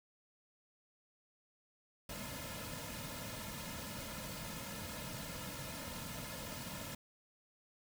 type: noise with comb filter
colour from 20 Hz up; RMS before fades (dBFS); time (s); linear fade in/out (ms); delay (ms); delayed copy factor
pink; -45; 2.09-6.95; 5; 2.6; -0.8
effects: none